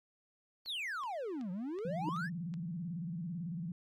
triangle exponential two-way sweep, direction down then up, 4585 to 172.4 to 1857 Hz, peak -35 dBFS, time 0.65-2.3 s, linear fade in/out 50 ms, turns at 1.51 s
click train, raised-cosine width 0.2 ms, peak -37 dBFS, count 6, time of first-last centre 0.66-2.54 s, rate 2.66 Hz
sine tone with vibrato, 169.9 Hz, F3, 47 cents flat, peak -37 dBFS, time 1.85-3.72 s, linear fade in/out 2 ms, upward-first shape square, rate 18 Hz, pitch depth 130 cents each way
sine tone with exponential growth, 308.4 Hz, D#4, 15 cents flat, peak -30 dBFS, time 1.98-2.09 s, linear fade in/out 1 ms, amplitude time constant 22 ms
effects none

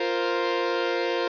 sawtooth chord, F suspended fourth, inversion none, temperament equal, 349.2 / 466.2 / 523.3 Hz, F4 / Bb4 / C5, 0 / 0 / 0 cents, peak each -24 dBFS, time 0-1.28 s, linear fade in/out 5 ms, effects resampled to 11025 Hz + 9-bit

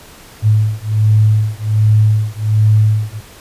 sine beating tone pair, 106.8 / 108.1 Hz, G#2 / A2, +49 / -30 cents, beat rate 1.3 Hz, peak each -12 dBFS, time 0.42-3.21 s, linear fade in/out 50 ms, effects pink hiss -39 dBFS RMS until 3.4 s + resampled to 32000 Hz

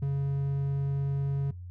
triangle tone, 139 Hz, C#3, 5 cents sharp, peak -24 dBFS, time 0.02-1.51 s, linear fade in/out 5 ms, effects noise-tail reverb RT60 0.2 s tail -21 dB re dry + added 89 Hz sine -39 dBFS peak until 1.7 s

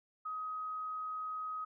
sine tone, 1261 Hz, D#6, 23 cents sharp, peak -37 dBFS, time 0.25-1.65 s, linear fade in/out 10 ms, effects none

